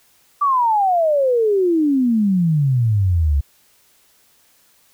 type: exponential sweep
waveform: sine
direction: down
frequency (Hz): 1179 to 67.7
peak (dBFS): -13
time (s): 0.41-3.41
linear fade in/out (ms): 10
effects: white hiss -56 dBFS RMS until 4.93 s